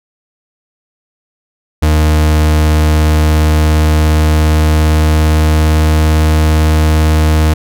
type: tone with pitch glide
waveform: 40% pulse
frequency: 77 to 77.76 Hz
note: D#2 to D#2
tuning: -17 to 0 cents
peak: -6 dBFS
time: 1.82-7.54 s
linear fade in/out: 10 ms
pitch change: +17 cents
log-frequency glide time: 2.71-6.11 s
effects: none